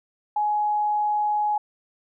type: tone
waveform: sine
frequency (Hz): 839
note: G#5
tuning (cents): +17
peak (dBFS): -20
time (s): 0.36-1.58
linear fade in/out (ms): 5
effects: none